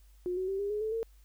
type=tone with pitch steps; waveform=sine; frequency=359.3 / 373.5 / 388.2 / 403.5 / 419.5 / 436 / 453.2 Hz; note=F4 / F#4 / G4 / G#4 / G#4 / A4 / A#4; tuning=+49 / +16 / -17 / -50 / +17 / -16 / -49 cents; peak=-30 dBFS; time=0.26-1.03 s; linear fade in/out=0 ms; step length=110 ms; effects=added 50 Hz sine -55 dBFS peak until 1.24 s + white hiss -69 dBFS RMS until 1.24 s